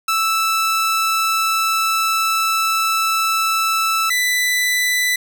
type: tone pair in turn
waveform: sawtooth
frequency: 1318.5 / 1989.1 Hz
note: E6 / B6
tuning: 0 / +12 cents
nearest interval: perfect fifth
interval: 712 cents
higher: second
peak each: -12 / -12 dBFS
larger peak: neither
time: 0.08-4.1 / 4.1-5.16 s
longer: first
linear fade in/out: 5 ms
effects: none